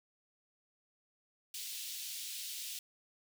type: high-pass noise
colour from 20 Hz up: pink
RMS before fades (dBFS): -43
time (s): 1.54-2.79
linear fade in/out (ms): 2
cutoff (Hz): 3000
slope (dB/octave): 24
effects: none